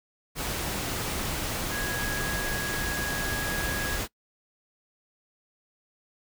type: tone in noise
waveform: sine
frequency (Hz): 1657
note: G#6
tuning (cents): -4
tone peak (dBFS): -32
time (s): 1.69-4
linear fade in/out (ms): 50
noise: pink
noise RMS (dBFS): -31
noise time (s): 0.35-4.08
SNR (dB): -4
effects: noise-tail reverb RT60 0.1 s tail -23 dB re dry